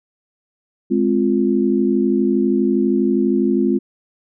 sine chord, F minor, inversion first, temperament just, 209.5 / 261.9 / 349.2 Hz, Ab3 / C4 / F4, +15 / +2 / 0 cents, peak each -18 dBFS, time 0.9-3.79 s, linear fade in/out 20 ms, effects none

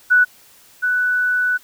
sine tone pair in turn, 1480 / 1487 Hz, F#6 / F#6, 0 / +8 cents, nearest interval unison, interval 8 cents, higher second, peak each -9 / -15 dBFS, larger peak first, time 0.1-0.25 / 0.82-1.58 s, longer second, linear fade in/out 20 ms, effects white hiss -49 dBFS RMS until 1.63 s

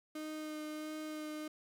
35% pulse tone with vibrato, 307.5 Hz, D#4, 20 cents flat, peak -39 dBFS, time 0.15-1.48 s, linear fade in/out 5 ms, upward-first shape sine, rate 1.5 Hz, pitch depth 12 cents each way, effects none

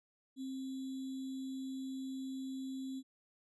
sine tone with sample-and-hold, 264.3 Hz, C4, 18 cents sharp, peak -39 dBFS, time 0.36-3.03 s, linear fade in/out 50 ms, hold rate 3675 Hz, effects resampled to 24000 Hz

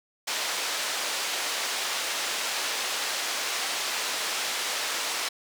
white band-pass noise, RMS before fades -30 dBFS, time 0.27-5.29 s, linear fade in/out 10 ms, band 470 to 5700 Hz, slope 12 dB/octave, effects none

